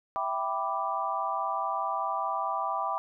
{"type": "chord", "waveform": "sine", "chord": "E minor seventh", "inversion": "none", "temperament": "equal", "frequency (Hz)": [659.3, 784, 987.8, 1174.7], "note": ["E5", "G5", "B5", "D6"], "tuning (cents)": [0, 0, 0, 0], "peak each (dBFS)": [-36, -33, -33, -32], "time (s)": [0.16, 2.98], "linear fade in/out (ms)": 0, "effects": []}